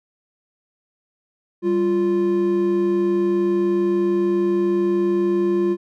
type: tone pair together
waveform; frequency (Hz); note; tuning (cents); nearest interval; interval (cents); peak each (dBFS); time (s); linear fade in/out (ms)
triangle; 196 / 348.9; G3 / F4; 0 / -2; minor seventh; 998; -22 / -15; 1.62-5.77; 50
effects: none